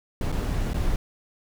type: noise with dropouts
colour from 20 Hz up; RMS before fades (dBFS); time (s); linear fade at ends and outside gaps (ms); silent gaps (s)
brown; -25; 0.21-0.96; 2; 0.319-0.324 / 0.734-0.742
effects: none